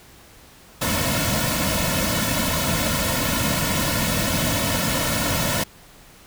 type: noise with comb filter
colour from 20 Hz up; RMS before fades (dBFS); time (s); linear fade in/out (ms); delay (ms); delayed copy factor
pink; -22; 0.81-5.64; 10; 2.5; -0.9
effects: pink hiss -48 dBFS RMS until 6.26 s